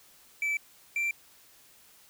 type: tone pair in turn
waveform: triangle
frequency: 2314 / 2353 Hz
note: D7 / D7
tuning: -26 / +3 cents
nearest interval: unison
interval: 29 cents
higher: second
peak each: -25 / -25 dBFS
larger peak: neither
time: 0.42-0.57 / 0.96-1.11 s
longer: neither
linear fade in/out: 2 ms
effects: white hiss -58 dBFS RMS until 2.09 s